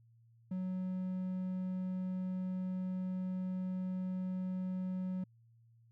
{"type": "tone", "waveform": "triangle", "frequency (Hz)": 185, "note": "F#3", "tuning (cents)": 0, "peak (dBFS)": -33, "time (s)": [0.51, 5.24], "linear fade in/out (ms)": 5, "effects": ["added 115 Hz sine -62 dBFS peak until 5.91 s"]}